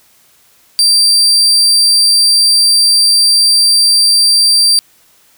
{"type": "tone", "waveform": "35% pulse", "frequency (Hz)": 4699, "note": "D8", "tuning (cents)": 0, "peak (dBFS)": -5, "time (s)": [0.79, 4.79], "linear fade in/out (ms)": 0, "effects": ["white hiss -49 dBFS RMS until 5.37 s"]}